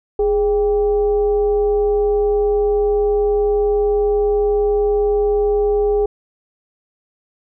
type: tone with frequency modulation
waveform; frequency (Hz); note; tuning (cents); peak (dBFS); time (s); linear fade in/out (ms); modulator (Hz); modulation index
sine; 415.3; G#4; 0; -13; 0.19-6.06; 5; 371; 0.43
effects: none